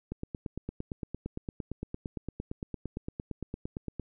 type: click train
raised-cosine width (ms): 3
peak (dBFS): -22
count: 35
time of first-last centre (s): 0.12-3.997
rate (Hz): 8.77
effects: none